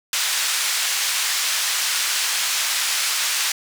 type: band-pass noise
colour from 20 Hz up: white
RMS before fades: -22 dBFS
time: 0.13-3.52 s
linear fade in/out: 2 ms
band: 1300 to 7400 Hz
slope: 12 dB/octave
effects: none